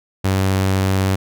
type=tone; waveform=sawtooth; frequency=95.7 Hz; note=G2; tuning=41 cents flat; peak=-11 dBFS; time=0.24-1.16 s; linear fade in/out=10 ms; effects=none